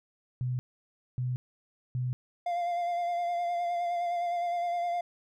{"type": "tone bursts", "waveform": "sine", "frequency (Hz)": 125.7, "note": "B2", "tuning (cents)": 31, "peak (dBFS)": -28, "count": 3, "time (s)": [0.41, 2.13], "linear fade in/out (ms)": 0, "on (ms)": 180, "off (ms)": 590}
{"type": "tone with vibrato", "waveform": "triangle", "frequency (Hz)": 697, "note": "F5", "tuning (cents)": -4, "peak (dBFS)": -26, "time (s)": [2.46, 5.01], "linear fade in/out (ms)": 5, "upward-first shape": "sine", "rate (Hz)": 9.7, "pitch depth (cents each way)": 25}
{"effects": []}